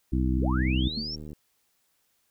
harmonic tone, 63.9 Hz, C2, 40 cents flat, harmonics 1 / 2 / 3 / 4 / 5, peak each -25 / -30 / -31 / -31 / -31 dBFS, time 0.12-0.89 s, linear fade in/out 10 ms
sine linear sweep, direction up, 34.65 to 5610 Hz, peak -32 dBFS, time 0.37-1.16 s, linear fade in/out 10 ms
click train, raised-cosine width 3 ms, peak -29 dBFS, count 59, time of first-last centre 0.57-1.331 s, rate 76.2 Hz
sine tone with exponential decay, 224.2 Hz, A3, 33 cents sharp, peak -26 dBFS, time 0.97-1.13 s, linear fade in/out 5 ms, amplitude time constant 33 ms
effects white hiss -71 dBFS RMS until 2.3 s

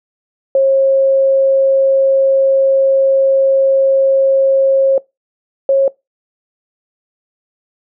sine tone pair in turn, 540 / 544.1 Hz, C#5 / C#5, -45 / -32 cents, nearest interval unison, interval 13 cents, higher second, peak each -7 dBFS, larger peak neither, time 0.55-4.98 / 5.69-5.88 s, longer first, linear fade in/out 2 ms, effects noise-tail reverb RT60 0.2 s tail -23 dB re dry

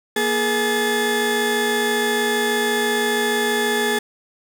30% pulse tone cluster, 237.5 / 420.2 / 1727 Hz, A#3 / G#4 / A6, +33 / +20 / -33 cents, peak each -23 / -18 / -20 dBFS, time 0.16-3.99 s, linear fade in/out 5 ms, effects none

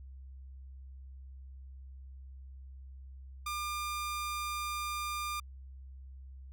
sawtooth tone, 1200 Hz, D6, 37 cents sharp, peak -31 dBFS, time 3.46-5.4 s, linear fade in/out 5 ms, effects added 66 Hz sine -46 dBFS peak until 6.52 s

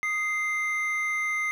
triangle tone pair together, 1240.9 / 2087 Hz, D#6 / C7, -5 / -5 cents, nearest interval major sixth, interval 900 cents, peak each -32 / -24 dBFS, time 0.03-1.51 s, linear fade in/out 0 ms, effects none

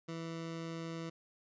20% pulse tone, 164.81 Hz, E3, in tune, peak -35 dBFS, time 0.08-1.1 s, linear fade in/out 10 ms, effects resampled to 16000 Hz

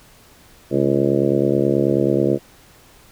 harmonic tone with a mistuned harmonic, 69.3 Hz, C#2, in tune, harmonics 2 / 3 / 4 / 5 / 6 / 7 / 8 / 9, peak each -24 / -23 / -23 / -19 / -24 / -23 / -25 / -28 dBFS, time 0.7-2.39 s, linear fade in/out 50 ms, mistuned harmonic 2, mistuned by -110 cents, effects pink hiss -49 dBFS RMS until 3.11 s

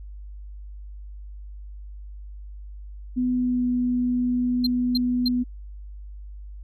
sine tone with pitch glide, 250 to 247.1 Hz, B3 to B3, +21 to +1 cents, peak -20 dBFS, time 3.16-5.44 s, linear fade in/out 20 ms, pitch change -20 cents, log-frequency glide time 3.32-3.67 s
triangle tone bursts, 4162 Hz, C8, 10 cents flat, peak -21 dBFS, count 3, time 4.64-5.284 s, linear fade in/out 5 ms, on 28 ms, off 280 ms
effects added 50 Hz sine -36 dBFS peak until 6.63 s

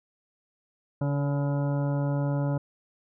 harmonic tone with a mistuned harmonic, 142.2 Hz, C#3, 45 cents sharp, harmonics 1 / 2 / 3 / 4 / 5 / 6 / 7 / 9 / 10, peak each -25 / -32 / -43 / -34 / -46 / -42 / -44 / -49 / -48 dBFS, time 1.01-2.58 s, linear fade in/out 5 ms, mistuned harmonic 3, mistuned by +52 cents, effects none

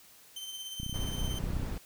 sawtooth tone with tremolo, 3096 Hz, G7, 22 cents flat, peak -34 dBFS, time 0.36-1.39 s, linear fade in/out 5 ms, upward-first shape triangle, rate 17 Hz, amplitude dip 50%
click train, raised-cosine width 5 ms, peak -26 dBFS, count 27, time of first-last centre 0.8-1.631 s, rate 31.3 Hz
brown noise, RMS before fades -35 dBFS, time 0.94-1.78 s, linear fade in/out 2 ms
effects white hiss -57 dBFS RMS until 1.85 s

